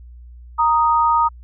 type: tone pair together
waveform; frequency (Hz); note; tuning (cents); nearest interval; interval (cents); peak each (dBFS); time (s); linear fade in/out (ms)
sine; 932.3 / 1244.5; A#5 / D#6; 0 / 0; perfect fourth; 500; -15 / -16; 0.58-1.29; 20
effects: added 60 Hz sine -37 dBFS peak until 1.43 s